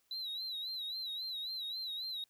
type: tone with vibrato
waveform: triangle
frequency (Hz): 3951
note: B7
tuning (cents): 0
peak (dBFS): -36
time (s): 0.11-2.24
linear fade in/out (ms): 2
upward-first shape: sine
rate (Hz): 3.7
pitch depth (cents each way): 94
effects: tanh soft clip ceiling -32 dBFS + white hiss -75 dBFS RMS until 2.29 s